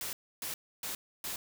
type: noise bursts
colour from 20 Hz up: white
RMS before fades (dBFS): -38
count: 4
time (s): 0.01-1.36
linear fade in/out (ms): 2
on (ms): 120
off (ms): 290
effects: none